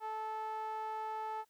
sawtooth tone with band-pass filter, 436.3 Hz, A4, 15 cents flat, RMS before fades -40 dBFS, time 0-1.45 s, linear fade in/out 50 ms, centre 960 Hz, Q 4.3, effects white hiss -75 dBFS RMS until 1.49 s

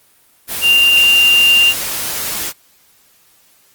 sine tone in noise, 2789 Hz, F7, 3 cents flat, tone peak -7 dBFS, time 0.61-1.74 s, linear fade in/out 50 ms, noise white, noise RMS -21 dBFS, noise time 0.47-2.53 s, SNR +11 dB, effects white hiss -52 dBFS RMS until 3.74 s + Opus 24 kbps

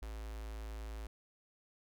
square tone with notch filter, 54.5 Hz, A1, 16 cents flat, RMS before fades -44 dBFS, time 0.02-1.07 s, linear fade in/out 5 ms, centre 180 Hz, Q 1, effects none

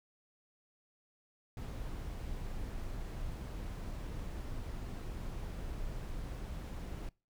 brown noise, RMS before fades -41 dBFS, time 1.57-7.09 s, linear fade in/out 2 ms, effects noise-tail reverb RT60 0.3 s tail -24 dB re dry

